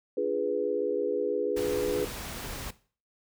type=chord; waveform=sine; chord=D diminished seventh; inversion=none; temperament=equal; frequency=293.7 / 349.2 / 415.3 / 493.9 Hz; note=D4 / F4 / Ab4 / Cb5; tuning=0 / 0 / 0 / 0 cents; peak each=-35 / -35 / -29 / -29 dBFS; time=0.17-2.05 s; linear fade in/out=5 ms
type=noise; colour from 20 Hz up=pink; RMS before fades=-38 dBFS; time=1.56-2.71 s; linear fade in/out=10 ms
effects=noise-tail reverb RT60 0.4 s tail -17 dB re dry